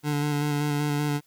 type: tone with vibrato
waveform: 25% pulse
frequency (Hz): 146.83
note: D3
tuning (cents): 0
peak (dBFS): -20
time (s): 0.03-1.21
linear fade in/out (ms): 50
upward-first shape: square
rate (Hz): 5.2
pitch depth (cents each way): 17
effects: white hiss -64 dBFS RMS until 1.26 s